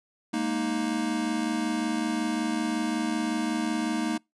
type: chord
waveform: square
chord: Ab suspended second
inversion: none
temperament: equal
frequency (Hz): 207.7 / 233.1 / 311.1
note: Ab3 / Bb3 / Eb4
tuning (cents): 0 / 0 / 0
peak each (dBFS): -35 / -30 / -30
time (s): 0.33-4.18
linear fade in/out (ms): 10
effects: noise-tail reverb RT60 0.2 s tail -26 dB re dry + resampled to 24000 Hz